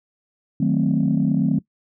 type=chord; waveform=sine; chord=D# diminished seventh; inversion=none; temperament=equal; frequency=155.56 / 185 / 220 / 261.6 Hz; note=D#3 / F#3 / A3 / C4; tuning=0 / 0 / 0 / 0 cents; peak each=-21 dBFS; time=0.6-1.59 s; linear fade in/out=5 ms; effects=noise-tail reverb RT60 0.1 s tail -20 dB re dry + tanh soft clip ceiling -9 dBFS